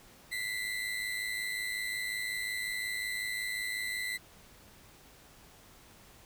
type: tone pair together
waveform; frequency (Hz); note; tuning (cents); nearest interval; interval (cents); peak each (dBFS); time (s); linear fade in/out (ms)
35% pulse; 1975.5 / 2081; B6 / C7; 0 / -10; minor second; 90; -34 / -36; 0.31-4.18; 20
effects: pink hiss -57 dBFS RMS until 6.25 s